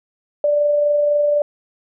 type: tone with amplitude modulation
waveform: sine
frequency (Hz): 587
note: D5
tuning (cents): -1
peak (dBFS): -12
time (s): 0.44-1.42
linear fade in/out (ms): 2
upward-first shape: sine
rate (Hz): 23.9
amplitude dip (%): 25
effects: none